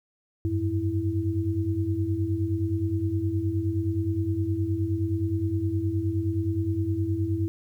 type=tone cluster; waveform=sine; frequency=92.1 / 101.7 / 328.2 Hz; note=F#2 / G#2 / E4; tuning=-7 / -36 / -8 cents; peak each=-28 dBFS; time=0.45-7.48 s; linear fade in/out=0 ms; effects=10-bit